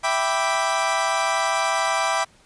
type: chord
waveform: 30% pulse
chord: E minor seventh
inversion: none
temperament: equal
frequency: 659.3 / 784 / 987.8 / 1174.7 Hz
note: E5 / G5 / B5 / D6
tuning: 0 / 0 / 0 / 0 cents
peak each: -23 dBFS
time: 0.03-2.25 s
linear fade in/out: 20 ms
effects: pink hiss -55 dBFS RMS until 2.45 s + resampled to 22050 Hz